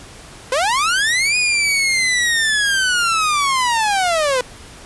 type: linear two-way sweep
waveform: sawtooth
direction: up then down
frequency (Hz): 488.2 to 2489 to 488.2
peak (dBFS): -11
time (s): 0.52-4.41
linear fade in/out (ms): 2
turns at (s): 1.37
effects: pink hiss -39 dBFS RMS until 4.85 s + resampled to 24000 Hz